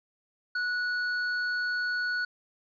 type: tone with hard clipping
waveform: triangle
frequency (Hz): 1470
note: F#6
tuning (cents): -12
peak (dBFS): -29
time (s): 0.55-2.25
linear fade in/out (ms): 5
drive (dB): 14
effects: resampled to 11025 Hz